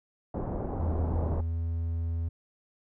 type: low-pass noise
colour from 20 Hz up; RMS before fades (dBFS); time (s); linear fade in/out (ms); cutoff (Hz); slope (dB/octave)
pink; -33; 0.34-1.41; 5; 850; 24
type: tone with pitch glide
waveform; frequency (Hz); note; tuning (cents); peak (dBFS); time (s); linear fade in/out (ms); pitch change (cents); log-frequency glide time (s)
triangle; 81 to 83.13; E2 to E2; -30 to +15; -26; 0.79-2.29; 10; +45; 1.24-1.58
effects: none